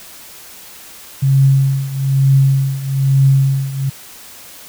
sine tone with tremolo, 135.8 Hz, C#3, 35 cents flat, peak -6 dBFS, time 1.22-3.9 s, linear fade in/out 10 ms, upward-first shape triangle, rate 1.1 Hz, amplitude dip 85%, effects white hiss -37 dBFS RMS until 4.68 s

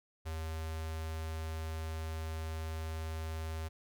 square tone with notch filter, 80.1 Hz, E2, 49 cents flat, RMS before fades -39 dBFS, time 0.25-3.69 s, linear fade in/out 20 ms, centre 190 Hz, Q 0.74, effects none

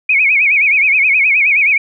sine tone with vibrato, 2349 Hz, D7, in tune, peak -8 dBFS, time 0.09-1.78 s, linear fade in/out 5 ms, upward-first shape sine, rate 9.5 Hz, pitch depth 150 cents each way, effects none

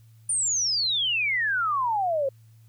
sine exponential sweep, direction down, 9397 to 523.3 Hz, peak -22 dBFS, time 0.29-2.29 s, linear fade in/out 5 ms, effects added 112 Hz sine -50 dBFS peak until 2.68 s + white hiss -67 dBFS RMS until 2.68 s

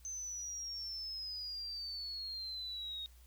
sine exponential sweep, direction down, 6210 to 3729 Hz, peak -40 dBFS, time 0.05-3.06 s, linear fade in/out 0 ms, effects added 60 Hz sine -57 dBFS peak until 3.26 s + white hiss -67 dBFS RMS until 3.26 s

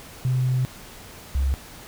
sine tone pair in turn, 128.1 / 67.51 Hz, C3 / C#2, -36 / -45 cents, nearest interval major seventh, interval 1109 cents, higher first, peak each -18 dBFS, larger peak neither, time 0.25-0.65 / 1.35-1.54 s, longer first, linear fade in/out 0 ms, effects tanh soft clip ceiling -14 dBFS + pink hiss -43 dBFS RMS until 1.87 s

